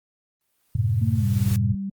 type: noise with exponential growth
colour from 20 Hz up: white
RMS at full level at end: -35 dBFS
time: 0.41-1.56 s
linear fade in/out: 0 ms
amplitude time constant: 250 ms
type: chord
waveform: sine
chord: F# diminished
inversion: none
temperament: equal with one note detuned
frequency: 92.13 / 110 / 130.81 Hz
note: F#2 / A2 / C3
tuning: -7 / 0 / 0 cents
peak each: -25 / -21 / -26 dBFS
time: 0.75-1.75 s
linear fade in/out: 5 ms
type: tone with pitch glide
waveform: sine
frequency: 223.7 to 195.87 Hz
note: A3 to G3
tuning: +29 to -1 cents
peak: -26 dBFS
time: 1.01-1.9 s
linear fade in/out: 10 ms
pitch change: -230 cents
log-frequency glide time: 1.17-1.26 s
effects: Opus 32 kbps